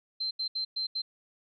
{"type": "tone bursts at uneven times", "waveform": "sine", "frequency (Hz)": 4118, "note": "C8", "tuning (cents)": -28, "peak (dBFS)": -29, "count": 5, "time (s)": [[0.2, 0.31], [0.39, 0.48], [0.55, 0.65], [0.76, 0.87], [0.95, 1.02]], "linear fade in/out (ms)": 10, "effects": []}